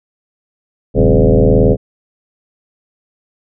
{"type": "tone with frequency modulation", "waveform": "sine", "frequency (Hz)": 185, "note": "F#3", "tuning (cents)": 0, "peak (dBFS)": -6, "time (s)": [0.94, 1.77], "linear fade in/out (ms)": 50, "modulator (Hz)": 78.3, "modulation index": 4.7, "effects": []}